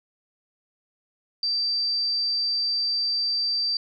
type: tone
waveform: sine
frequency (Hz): 4672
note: D8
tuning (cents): -10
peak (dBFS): -22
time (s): 1.43-3.77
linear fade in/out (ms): 2
effects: none